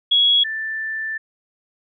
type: tone pair in turn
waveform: sine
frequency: 3337 / 1767.7 Hz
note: G#7 / A6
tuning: +8 / +8 cents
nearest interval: major seventh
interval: 1100 cents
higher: first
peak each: -12 / -23 dBFS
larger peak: first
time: 0.11-0.44 / 0.44-1.18 s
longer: second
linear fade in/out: 10 ms
effects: none